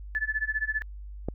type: tone with tremolo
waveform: sine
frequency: 1735 Hz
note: A6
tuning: 25 cents flat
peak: -23 dBFS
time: 0.15-0.82 s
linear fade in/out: 0 ms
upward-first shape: sine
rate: 15 Hz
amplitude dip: 95%
type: click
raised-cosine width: 2 ms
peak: -16 dBFS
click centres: 1.286 s
effects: added 50 Hz sine -38 dBFS peak until 1.34 s